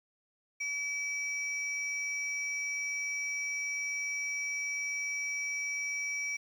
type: tone pair together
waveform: sine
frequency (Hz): 2297 / 5702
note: D7 / F8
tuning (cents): -39 / +35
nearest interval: octave + major third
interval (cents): 1574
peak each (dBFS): -32 / -40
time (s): 0.6-6.37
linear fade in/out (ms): 10
effects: tanh soft clip ceiling -26 dBFS + 10-bit